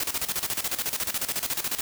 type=noise with tremolo; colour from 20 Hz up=white; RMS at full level=-27 dBFS; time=0-1.81 s; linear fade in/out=2 ms; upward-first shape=square; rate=14 Hz; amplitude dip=75%; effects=none